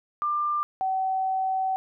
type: tone pair in turn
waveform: sine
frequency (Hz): 1192 / 760.3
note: D6 / F#5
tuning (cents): +25 / +47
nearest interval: minor sixth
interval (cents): 778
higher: first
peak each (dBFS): -23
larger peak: neither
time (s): 0.22-0.63 / 0.81-1.76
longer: second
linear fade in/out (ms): 0
effects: none